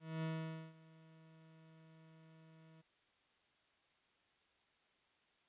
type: tone with ADSR envelope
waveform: 40% pulse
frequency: 160.5 Hz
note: E3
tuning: 46 cents flat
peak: -37 dBFS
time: 0-2.82 s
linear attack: 230 ms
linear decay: 500 ms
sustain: -23 dB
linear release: 15 ms
effects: white hiss -75 dBFS RMS until 5.48 s + resampled to 8000 Hz